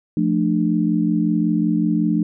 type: chord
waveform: sine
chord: D minor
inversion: first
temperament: equal with one note detuned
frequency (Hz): 174.61 / 220 / 298.6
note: F3 / A3 / D4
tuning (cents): 0 / 0 / +29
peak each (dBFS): -20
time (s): 0.17-2.23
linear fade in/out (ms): 2
effects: none